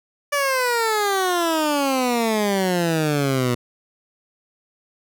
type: exponential sweep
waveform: 15% pulse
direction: down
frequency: 583 to 120.3 Hz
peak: -12 dBFS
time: 0.32-3.55 s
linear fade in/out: 10 ms
effects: none